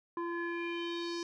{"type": "tone with low-pass filter sweep", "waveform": "square", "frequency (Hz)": 341.7, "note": "F4", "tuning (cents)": -38, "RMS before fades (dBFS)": -37, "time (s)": [0.17, 1.23], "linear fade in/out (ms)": 2, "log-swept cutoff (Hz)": [1200, 5500], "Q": 4.1, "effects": []}